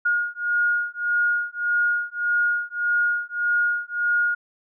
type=beating tone pair; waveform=sine; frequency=1431 / 1432.7 Hz; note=F6 / F6; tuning=+42 / +44 cents; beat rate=1.7 Hz; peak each=-23 dBFS; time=0.05-4.35 s; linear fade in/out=10 ms; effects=none